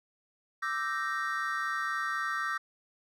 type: chord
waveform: triangle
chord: E half-diminished seventh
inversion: third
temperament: equal with one note detuned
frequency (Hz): 1174.7 / 1318.5 / 1558.1 / 1864.7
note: D6 / E6 / G6 / Bb6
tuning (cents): 0 / 0 / -11 / 0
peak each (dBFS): -34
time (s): 0.62-2.58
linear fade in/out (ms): 10
effects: none